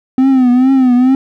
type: tone with vibrato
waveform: triangle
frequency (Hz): 256.6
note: C4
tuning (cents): -34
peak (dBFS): -4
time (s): 0.18-1.15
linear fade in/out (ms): 2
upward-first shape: triangle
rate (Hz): 2.3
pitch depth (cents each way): 100
effects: none